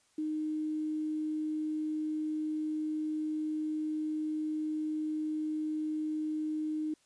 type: tone with quantisation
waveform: sine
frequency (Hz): 308.7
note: D#4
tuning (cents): -14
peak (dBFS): -31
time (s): 0.18-6.94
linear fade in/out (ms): 5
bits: 10
effects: white hiss -69 dBFS RMS until 7.05 s + resampled to 22050 Hz